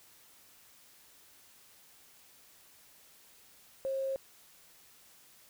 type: tone with quantisation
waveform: sine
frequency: 537 Hz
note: C5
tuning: 45 cents sharp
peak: -31 dBFS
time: 3.85-4.16 s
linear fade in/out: 0 ms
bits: 10
effects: white hiss -60 dBFS RMS until 5.49 s